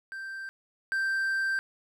triangle tone pair in turn, 1568 / 1568 Hz, G6 / G6, 0 / 0 cents, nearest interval unison, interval 0 cents, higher neither, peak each -34 / -24 dBFS, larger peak second, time 0.12-0.49 / 0.92-1.59 s, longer second, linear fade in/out 0 ms, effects none

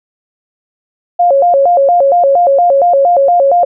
sine tone with vibrato, 622.3 Hz, D#5, in tune, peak -5 dBFS, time 1.19-3.65 s, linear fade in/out 10 ms, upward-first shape square, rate 4.3 Hz, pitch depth 210 cents each way, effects none

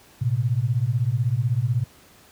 sine beating tone pair, 112.3 / 128.3 Hz, A2 / C3, +36 / -34 cents, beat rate 16 Hz, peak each -22 dBFS, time 0.21-1.84 s, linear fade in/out 10 ms, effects pink hiss -52 dBFS RMS until 2.31 s + high-pass 60 Hz 12 dB/octave

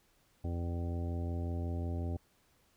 harmonic tone, 85.5 Hz, F2, 36 cents flat, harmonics 1 / 2 / 3 / 4 / 5 / 6 / 7 / 9, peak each -34 / -45 / -43 / -47 / -50 / -55 / -50 / -52 dBFS, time 0.44-2.17 s, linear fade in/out 5 ms, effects pink hiss -70 dBFS RMS until 2.76 s

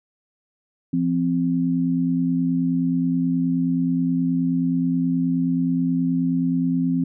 sine tone pair together, 171.06 / 260.5 Hz, F3 / C4, -36 / -7 cents, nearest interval perfect fifth, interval 729 cents, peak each -22 / -20 dBFS, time 0.93-7.04 s, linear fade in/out 5 ms, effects none

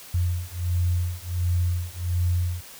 sine beating tone pair, 87.31 / 88.71 Hz, F2 / F2, 0 / +28 cents, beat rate 1.4 Hz, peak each -25 / -25 dBFS, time 0.14-2.61 s, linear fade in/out 5 ms, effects white hiss -44 dBFS RMS until 2.79 s

